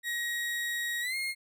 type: tone with pitch glide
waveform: 35% pulse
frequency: 1895 to 2139 Hz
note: A#6 to C7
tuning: +28 to +38 cents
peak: -29 dBFS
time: 0.03-1.35 s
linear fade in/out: 50 ms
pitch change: +210 cents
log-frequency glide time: 1.01-1.16 s
effects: none